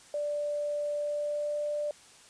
sine tone with pitch glide, 587.3 to 591.4 Hz, D5 to D5, 0 to +12 cents, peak -29 dBFS, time 0.14-1.91 s, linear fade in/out 2 ms, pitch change +12 cents, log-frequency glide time 0.94-1.65 s, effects white hiss -55 dBFS RMS until 2.29 s + resampled to 22050 Hz

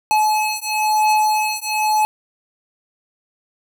square beating tone pair, 856 / 857 Hz, A5 / A5, -48 / -46 cents, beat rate 1 Hz, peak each -19 dBFS, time 0.11-2.05 s, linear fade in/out 0 ms, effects none

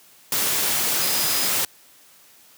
sine tone in noise, 5000 Hz, D#8, 8 cents sharp, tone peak -29 dBFS, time 1.01-1.48 s, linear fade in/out 2 ms, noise white, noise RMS -22 dBFS, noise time 0.32-1.65 s, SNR -10 dB, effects white hiss -52 dBFS RMS until 2.57 s + high-pass 100 Hz 12 dB/octave

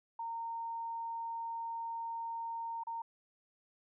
sine tone with dropouts, 920 Hz, A#5, 23 cents flat, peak -37 dBFS, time 0.19-3.02 s, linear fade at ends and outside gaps 5 ms, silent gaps 2.836-2.869 s, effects none

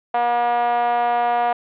5% pulse tone with band-pass filter, 239.5 Hz, A#3, 47 cents sharp, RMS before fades -19 dBFS, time 0.14-1.53 s, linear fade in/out 5 ms, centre 750 Hz, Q 4.5, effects resampled to 11025 Hz

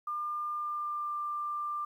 sine tone with pitch glide, 1200 to 1188.3 Hz, D6 to D6, +37 to +20 cents, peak -32 dBFS, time 0.07-1.85 s, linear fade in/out 5 ms, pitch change -17 cents, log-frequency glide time 0.57-1.17 s, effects 11-bit

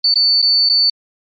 sine tone with dropouts, 4500 Hz, C#8, 25 cents sharp, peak -8 dBFS, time 0.04-0.9 s, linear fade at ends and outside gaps 5 ms, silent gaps 0.142-0.156 / 0.419-0.424 / 0.691-0.696 s, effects tanh soft clip ceiling -7 dBFS + MP3 32 kbps

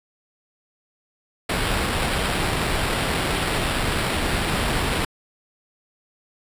pink noise with sample-and-hold, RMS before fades -23 dBFS, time 1.49-5.05 s, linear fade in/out 5 ms, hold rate 6300 Hz, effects resampled to 32000 Hz

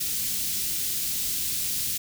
white band-stop noise, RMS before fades -28 dBFS, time 0-1.98 s, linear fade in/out 10 ms, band 230 to 3400 Hz, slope 12 dB/octave, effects none

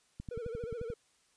click train, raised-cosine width 5 ms, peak -29 dBFS, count 9, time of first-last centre 0.2-0.902 s, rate 11.4 Hz
triangle tone with vibrato, 466.2 Hz, A#4, in tune, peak -36 dBFS, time 0.31-0.94 s, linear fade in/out 5 ms, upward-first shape sine, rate 14 Hz, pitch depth 98 cents each way
effects white hiss -70 dBFS RMS until 1.36 s + resampled to 22050 Hz

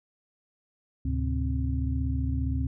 sine tone cluster, 72.2 / 107.4 / 129.2 / 263.2 Hz, D2 / A2 / C3 / C4, -29 / -41 / -21 / +10 cents, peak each -27 / -33 / -34 / -33 dBFS, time 1.05-2.67 s, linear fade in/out 5 ms, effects none

